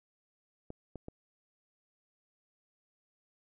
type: clicks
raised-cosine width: 2 ms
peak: -29 dBFS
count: 3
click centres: 0.704 / 0.957 / 1.084 s
effects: none